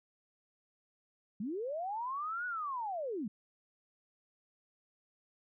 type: linear two-way sweep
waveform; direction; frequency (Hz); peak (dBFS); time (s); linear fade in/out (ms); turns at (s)
sine; up then down; 185.2 to 1486 to 185.2; -35; 1.4-3.28; 5; 2.46
effects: none